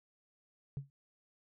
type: tone with exponential decay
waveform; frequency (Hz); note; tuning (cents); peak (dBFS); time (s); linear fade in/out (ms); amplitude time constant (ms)
sine; 138.59; C#3; 0; -31; 0.77-0.9; 0; 27
effects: tanh soft clip ceiling -33 dBFS